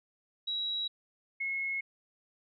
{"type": "tone pair in turn", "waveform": "sine", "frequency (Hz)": [3873, 2174], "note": ["B7", "C#7"], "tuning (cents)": [-35, -34], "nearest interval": "minor seventh", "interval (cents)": 999, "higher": "first", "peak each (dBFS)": [-31, -31], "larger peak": "neither", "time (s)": [[0.47, 0.88], [1.4, 1.81]], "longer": "neither", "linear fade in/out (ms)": 10, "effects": []}